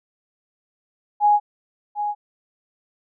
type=tone with echo; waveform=sine; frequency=830.6 Hz; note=G#5; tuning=in tune; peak=-12 dBFS; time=1.2-1.4 s; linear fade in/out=50 ms; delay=750 ms; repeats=1; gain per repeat=-9 dB; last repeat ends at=2.15 s; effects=none